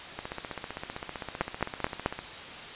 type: two click trains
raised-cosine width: 0.5 ms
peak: -20 / -10 dBFS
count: 32 / 4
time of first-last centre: 0.19-2.19 / 1.41-2.061 s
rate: 15.5 / 4.61 Hz
effects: white hiss -41 dBFS RMS until 2.75 s + resampled to 8000 Hz